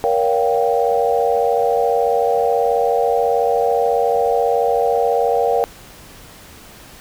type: chord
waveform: sine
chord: G half-diminished seventh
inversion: first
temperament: just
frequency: 470.4 / 564.5 / 705.6 / 784 Hz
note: Bb4 / Db5 / F5 / G5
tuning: +16 / +31 / +18 / 0 cents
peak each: -17 / -21 / -20 / -20 dBFS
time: 0.04-5.64 s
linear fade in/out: 0 ms
effects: pink hiss -41 dBFS RMS until 7 s